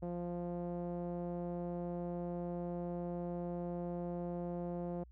sawtooth tone with low-pass filter, 174.61 Hz, F3, in tune, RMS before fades -40 dBFS, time 0.02-5.04 s, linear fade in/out 10 ms, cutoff 610 Hz, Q 2, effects added 60 Hz sine -55 dBFS peak until 5.11 s

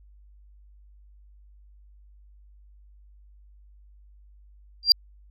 sine tone with exponential growth, 4747 Hz, D8, 18 cents sharp, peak -5 dBFS, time 4.83-4.92 s, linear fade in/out 1 ms, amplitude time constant 19 ms, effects tanh soft clip ceiling -6 dBFS + added 50 Hz sine -50 dBFS peak until 5.3 s

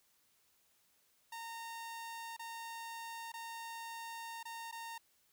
sawtooth tone with dropouts, 919 Hz, A#5, 25 cents flat, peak -40 dBFS, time 1.32-4.98 s, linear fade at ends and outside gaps 5 ms, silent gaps 2.366-2.393 / 3.32-3.338 / 4.43-4.453 / 4.714-4.724 s, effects white hiss -73 dBFS RMS until 5.32 s

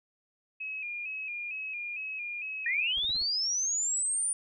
sine tone with vibrato, 2489 Hz, D#7, in tune, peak -34 dBFS, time 0.6-2.93 s, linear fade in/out 10 ms, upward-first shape square, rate 2.2 Hz, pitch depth 51 cents each way
sine linear sweep, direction up, 1821 to 9430 Hz, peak -27 dBFS, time 2.66-4.33 s, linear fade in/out 2 ms
brown noise bursts, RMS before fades -46 dBFS, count 5, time 2.97-3.229 s, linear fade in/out 2 ms, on 23 ms, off 36 ms
effects none

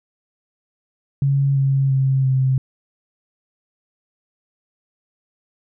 sine tone with pitch steps, 138.59 / 136.21 / 133.87 / 131.57 Hz, C#3 / C#3 / C3 / C3, 0 / -30 / +40 / +10 cents, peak -14 dBFS, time 1.22-2.58 s, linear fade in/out 2 ms, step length 340 ms, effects none

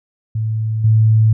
sine tone with level steps, 110 Hz, A2, in tune, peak -16 / -8 dBFS, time 0.35-1.33 s, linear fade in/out 5 ms, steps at 0.84 s, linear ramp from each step 5 ms, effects none

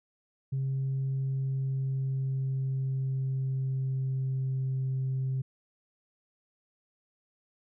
sine tone with pitch glide, 134.3 to 131.76 Hz, C3 to C3, +46 to +12 cents, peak -26 dBFS, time 0.52-5.42 s, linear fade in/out 10 ms, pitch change -34 cents, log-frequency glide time 1.14-4.86 s, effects tanh soft clip ceiling -25 dBFS

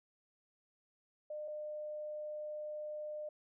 sine tone pair in turn, 604 / 604 Hz, D5 / D5, +48 / +48 cents, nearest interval unison, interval 0 cents, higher neither, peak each -40 / -40 dBFS, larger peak neither, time 1.3-1.48 / 1.48-3.29 s, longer second, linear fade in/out 5 ms, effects none

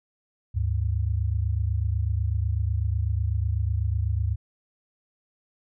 sine tone pair together, 73.95 / 102 Hz, D2 / G#2, +13 / -31 cents, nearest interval tritone, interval 556 cents, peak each -25 / -25 dBFS, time 0.54-4.36 s, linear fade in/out 20 ms, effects none

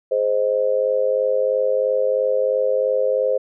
sine tone with amplitude modulation, 523.3 Hz, C5, in tune, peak -12 dBFS, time 0.11-3.38 s, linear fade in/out 10 ms, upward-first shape sine, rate 103 Hz, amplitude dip 90%, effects none

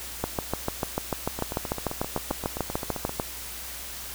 two click trains, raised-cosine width 1 ms, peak -17 / -11 dBFS, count 14 / 21, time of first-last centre 1.39-3.094 / 0.24-3.199 s, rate 7.63 / 6.76 Hz, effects added 60 Hz sine -46 dBFS peak until 4.14 s + white hiss -38 dBFS RMS until 4.14 s

